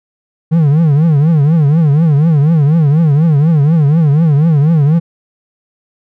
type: tone with vibrato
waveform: triangle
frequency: 153.5 Hz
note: D#3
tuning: 23 cents flat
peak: -4 dBFS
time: 0.51-5 s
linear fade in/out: 20 ms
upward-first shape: triangle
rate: 4.1 Hz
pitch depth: 200 cents each way
effects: none